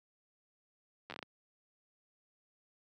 slowing click train, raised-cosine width 0.3 ms, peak -27 dBFS, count 7, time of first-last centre 1.1-1.228 s, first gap 10 ms, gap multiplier 1.3, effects high-pass 150 Hz 12 dB/octave

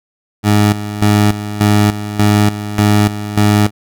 20% pulse tone with tremolo, 104.2 Hz, G#2, 6 cents sharp, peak -3 dBFS, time 0.43-3.71 s, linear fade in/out 50 ms, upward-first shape square, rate 1.7 Hz, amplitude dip 75%, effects none

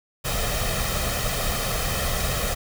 pink noise with comb filter, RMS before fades -25 dBFS, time 0.24-2.55 s, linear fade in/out 20 ms, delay 1.6 ms, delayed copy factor +0.65, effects none

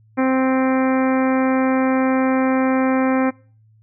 harmonic tone, 261.6 Hz, C4, in tune, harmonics 1 / 2 / 3 / 4 / 5 / 6 / 7 / 8 / 9, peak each -16 / -22 / -26 / -28 / -30 / -32 / -33 / -34 / -35 dBFS, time 0.17-3.31 s, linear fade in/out 20 ms, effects noise-tail reverb RT60 0.4 s tail -23 dB re dry + added 109 Hz sine -50 dBFS peak until 3.82 s

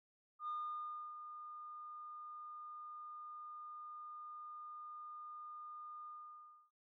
sine tone with ADSR envelope, 1217 Hz, D#6, 39 cents flat, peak -38 dBFS, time 0.39-6.71 s, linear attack 88 ms, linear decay 660 ms, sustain -10 dB, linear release 640 ms, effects noise-tail reverb RT60 0.4 s tail -24 dB re dry + tanh soft clip ceiling -36 dBFS

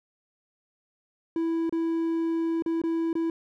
triangle tone with dropouts, 329.6 Hz, E4, in tune, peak -22 dBFS, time 1.36-3.3 s, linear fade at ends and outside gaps 2 ms, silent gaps 1.695-1.725 / 2.623-2.661 / 2.817-2.837 / 3.13-3.153 s, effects none

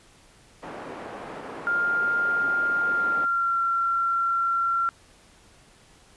pink band-pass noise, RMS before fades -38 dBFS, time 0.62-3.26 s, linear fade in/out 20 ms, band 310 to 1300 Hz, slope 12 dB/octave
sine tone with pitch glide, 1404 to 1365.6 Hz, F6 to F6, +9 to -39 cents, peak -21 dBFS, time 1.67-4.89 s, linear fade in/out 0 ms, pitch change -48 cents, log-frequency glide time 2.87-3.59 s
effects pink hiss -55 dBFS RMS until 6.16 s + resampled to 24000 Hz

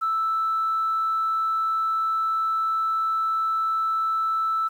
sine tone, 1318.5 Hz, E6, in tune, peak -20 dBFS, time 0.01-4.69 s, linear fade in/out 20 ms, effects tanh soft clip ceiling -17 dBFS + 9-bit

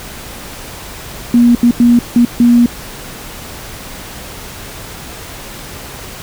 sine tone bursts at uneven times, 239 Hz, A#3, 43 cents sharp, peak -4 dBFS, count 5, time 1.34-1.55 / 1.63-1.71 / 1.8-1.99 / 2.16-2.25 / 2.4-2.66 s, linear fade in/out 2 ms, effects pink hiss -29 dBFS RMS until 6.22 s

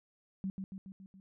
sine tone with echo, 191.8 Hz, G3, 37 cents flat, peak -33 dBFS, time 0.44-0.5 s, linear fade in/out 0 ms, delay 140 ms, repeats 5, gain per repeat -4 dB, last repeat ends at 1.2 s, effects none

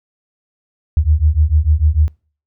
sine beating tone pair, 73.42 / 80.12 Hz, D2 / E2, 0 / -49 cents, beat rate 6.7 Hz, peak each -13 dBFS, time 0.97-2.08 s, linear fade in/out 0 ms, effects noise-tail reverb RT60 0.4 s tail -24 dB re dry

